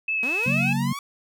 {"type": "tone with vibrato", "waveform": "sine", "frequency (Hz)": 2586, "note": "E7", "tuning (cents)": -34, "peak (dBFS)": -22, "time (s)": [0.08, 0.73], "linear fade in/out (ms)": 5, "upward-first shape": "sine", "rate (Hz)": 4.9, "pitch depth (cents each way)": 23}
{"type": "linear sweep", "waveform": "sawtooth", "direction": "up", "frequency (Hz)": [220, 1155], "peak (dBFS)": -27, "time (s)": [0.23, 0.99], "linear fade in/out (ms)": 2}
{"type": "noise with exponential decay", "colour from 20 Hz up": "white", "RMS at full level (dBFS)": -39, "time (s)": [0.43, 0.53], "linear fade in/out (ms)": 5, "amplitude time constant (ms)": 20}
{"type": "chord", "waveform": "sine", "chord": "F# major", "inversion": "second", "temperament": "equal", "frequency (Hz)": [138.59, 185, 233.1], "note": ["C#3", "F#3", "A#3"], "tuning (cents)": [0, 0, 0], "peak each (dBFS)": [-25, -27, -26], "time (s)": [0.46, 0.93], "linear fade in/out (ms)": 5}
{"effects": []}